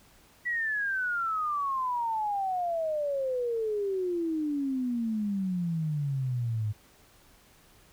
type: exponential sweep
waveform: sine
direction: down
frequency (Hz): 1961 to 103.83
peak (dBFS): -27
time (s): 0.45-6.73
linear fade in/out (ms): 20
effects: pink hiss -59 dBFS RMS until 7.92 s